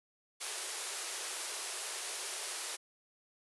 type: band-pass noise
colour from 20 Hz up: white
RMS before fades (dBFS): -41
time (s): 0.4-2.77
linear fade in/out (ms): 20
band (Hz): 340 to 11000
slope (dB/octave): 96
effects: none